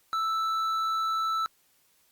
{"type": "tone with hard clipping", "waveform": "sine", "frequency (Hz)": 1318.5, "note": "E6", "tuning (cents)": 0, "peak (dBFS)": -27, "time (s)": [0.13, 1.46], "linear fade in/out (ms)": 0, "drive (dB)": 6, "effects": ["white hiss -66 dBFS RMS until 2.11 s", "Opus 48 kbps"]}